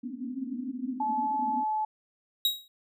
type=band-pass noise; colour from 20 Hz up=white; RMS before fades=-36 dBFS; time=0.03-1.64 s; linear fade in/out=10 ms; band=240 to 270 Hz; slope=96 dB/octave
type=tone; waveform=sine; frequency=862 Hz; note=A5; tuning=36 cents flat; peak=-26 dBFS; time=1-1.85 s; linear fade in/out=5 ms
type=tone with exponential decay; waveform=45% pulse; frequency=3816 Hz; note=A#7; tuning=40 cents sharp; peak=-20 dBFS; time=2.45-2.68 s; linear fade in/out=2 ms; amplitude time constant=49 ms
effects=none